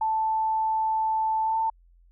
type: tone with pitch glide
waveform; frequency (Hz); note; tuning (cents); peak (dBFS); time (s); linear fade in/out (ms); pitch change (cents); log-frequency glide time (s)
sine; 880 to 892.8; A5 to A5; 0 to +25; -22; 0.01-1.7; 5; +25; 1.43-1.58
effects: added 43 Hz sine -54 dBFS peak until 2.11 s